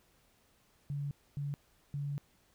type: tone bursts at uneven times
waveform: sine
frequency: 142.8 Hz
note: D3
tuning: 48 cents flat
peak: -34 dBFS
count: 3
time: 0.9-1.11 / 1.37-1.54 / 1.94-2.18 s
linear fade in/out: 0 ms
effects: pink hiss -69 dBFS RMS until 2.54 s